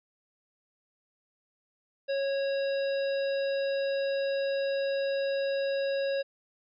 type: harmonic tone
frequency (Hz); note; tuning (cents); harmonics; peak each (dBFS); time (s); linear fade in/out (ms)
550; C#5; -14; 1 / 3 / 5 / 7 / 9; -27 / -40 / -43 / -44 / -47; 2.08-6.23; 20
effects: none